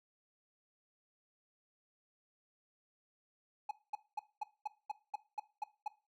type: tone bursts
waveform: triangle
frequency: 841 Hz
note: G#5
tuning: 22 cents sharp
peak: -33 dBFS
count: 10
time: 3.69-5.88 s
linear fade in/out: 5 ms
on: 21 ms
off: 220 ms
effects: noise-tail reverb RT60 0.3 s tail -17 dB re dry